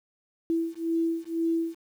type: beating tone pair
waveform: sine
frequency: 329.6 / 331.6 Hz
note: E4 / E4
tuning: 0 / +10 cents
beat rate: 2 Hz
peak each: -28 dBFS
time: 0.5-1.75 s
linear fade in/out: 0 ms
effects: 9-bit